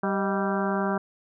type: harmonic tone with a mistuned harmonic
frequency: 195.3 Hz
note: G3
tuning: 6 cents flat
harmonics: 1 / 2 / 3 / 4 / 5 / 6 / 7 / 8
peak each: -27 / -30 / -32 / -33 / -34 / -35 / -35 / -36 dBFS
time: 0.03-0.98 s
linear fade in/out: 5 ms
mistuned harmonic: 3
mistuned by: +93 cents
effects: none